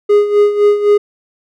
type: tone with tremolo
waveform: triangle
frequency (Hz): 412.9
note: G#4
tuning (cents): -10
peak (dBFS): -3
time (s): 0.09-0.98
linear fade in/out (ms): 10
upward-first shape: sine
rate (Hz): 3.9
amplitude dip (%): 70
effects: none